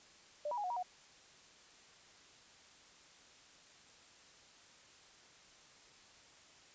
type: tone with pitch steps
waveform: sine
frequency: 593 / 966 / 827 / 729 / 953 / 728 Hz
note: D5 / B5 / G#5 / F#5 / A#5 / F#5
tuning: +17 / -39 / -8 / -26 / +38 / -28 cents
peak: -36 dBFS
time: 0.45-0.828 s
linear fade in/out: 5 ms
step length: 63 ms
effects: white hiss -61 dBFS RMS until 6.74 s + resampled to 16000 Hz